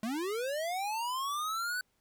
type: linear sweep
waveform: square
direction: up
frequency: 207.7 to 1513 Hz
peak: -33 dBFS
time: 0.03-1.81 s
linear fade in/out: 2 ms
effects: pink hiss -75 dBFS RMS until 2 s